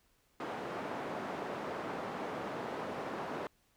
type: band-pass noise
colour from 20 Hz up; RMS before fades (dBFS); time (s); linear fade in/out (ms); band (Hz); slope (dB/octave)
white; -40; 0.4-3.47; 2; 180 to 890; 12
effects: pink hiss -72 dBFS RMS until 3.76 s